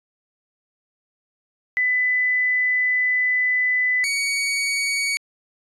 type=tone pair in turn; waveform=sine / sawtooth; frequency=2000 / 2245 Hz; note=B6 / C#7; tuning=+21 / +21 cents; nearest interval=major second; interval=200 cents; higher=second; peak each=-17 dBFS; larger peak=neither; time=1.77-4.04 / 4.04-5.17 s; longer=first; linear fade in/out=0 ms; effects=resampled to 24000 Hz